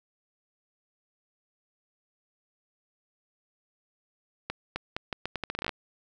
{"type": "accelerating click train", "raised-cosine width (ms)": 0.3, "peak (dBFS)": -15, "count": 15, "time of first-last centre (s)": [4.5, 5.692], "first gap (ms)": 260, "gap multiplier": 0.79, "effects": []}